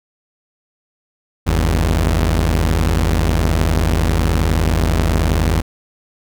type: tone pair together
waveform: sawtooth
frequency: 49.9 / 81 Hz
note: G1 / E2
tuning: +32 / -30 cents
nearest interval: minor sixth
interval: 838 cents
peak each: -12 dBFS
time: 1.46-5.62 s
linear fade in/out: 20 ms
effects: none